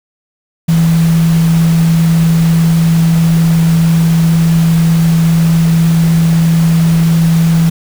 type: tone in noise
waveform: sine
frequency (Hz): 164.81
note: E3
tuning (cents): 0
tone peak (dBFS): -6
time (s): 0.68-7.7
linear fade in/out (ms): 10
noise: pink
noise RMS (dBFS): -24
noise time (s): 0.68-7.7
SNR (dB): +15
effects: none